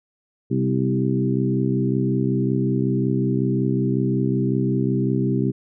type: harmonic tone with a mistuned harmonic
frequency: 65.41 Hz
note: C2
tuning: in tune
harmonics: 2 / 3 / 4 / 5 / 6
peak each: -22 / -24 / -25 / -26 / -27 dBFS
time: 0.5-5.52 s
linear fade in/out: 20 ms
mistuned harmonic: 4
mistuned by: -23 cents
effects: none